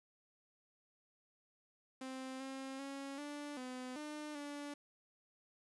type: tone with pitch steps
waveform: sawtooth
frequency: 261.7 / 267.3 / 275.4 / 291.9 / 253.8 / 300.7 / 289.3 Hz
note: C4 / C4 / C#4 / D4 / B3 / D4 / D4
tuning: 0 / +37 / -11 / -10 / +47 / +41 / -26 cents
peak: -40 dBFS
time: 2.01-4.74 s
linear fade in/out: 5 ms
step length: 390 ms
effects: resampled to 24000 Hz + 11-bit